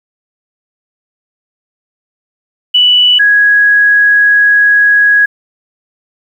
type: tone pair in turn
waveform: sine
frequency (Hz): 2962 / 1662.4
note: F#7 / G#6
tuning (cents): +1 / +1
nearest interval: minor seventh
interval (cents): 1000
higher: first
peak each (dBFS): -4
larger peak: neither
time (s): 2.74-3.19 / 3.19-5.26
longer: second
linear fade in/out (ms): 10
effects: 7-bit